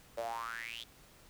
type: tone with high-pass filter sweep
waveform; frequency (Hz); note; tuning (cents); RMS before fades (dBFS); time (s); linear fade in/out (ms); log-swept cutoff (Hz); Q
sawtooth; 115.2; A#2; -20; -41; 0.17-0.84; 10; 540 to 3600; 9.2
effects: pink hiss -60 dBFS RMS until 1.29 s